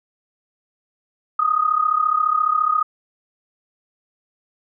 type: tone with amplitude modulation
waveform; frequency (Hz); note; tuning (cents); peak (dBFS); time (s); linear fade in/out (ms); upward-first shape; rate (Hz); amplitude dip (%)
sine; 1244.5; D#6; 0; -12; 1.39-2.83; 5; sine; 34.5; 80
effects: none